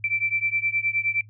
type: beating tone pair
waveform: sine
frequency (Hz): 2333 / 2342.6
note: D7 / D7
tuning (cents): -12 / -5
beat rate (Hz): 9.6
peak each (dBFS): -25 / -26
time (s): 0.04-1.21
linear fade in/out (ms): 2
effects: noise-tail reverb RT60 0.1 s tail -22 dB re dry + added 106 Hz sine -45 dBFS peak until 1.29 s